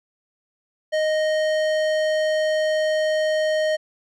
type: tone with low-pass filter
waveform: square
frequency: 621 Hz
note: D#5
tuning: 3 cents flat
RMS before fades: -21 dBFS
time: 0.92-3.77 s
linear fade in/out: 20 ms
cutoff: 5300 Hz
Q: 0.54
effects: none